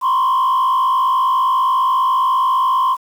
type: tone with frequency modulation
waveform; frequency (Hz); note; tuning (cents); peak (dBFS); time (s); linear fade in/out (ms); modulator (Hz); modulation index
sine; 1046.5; C6; 0; -10; 0.01-2.97; 50; 54.7; 0.95
effects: tanh soft clip ceiling -11 dBFS + 7-bit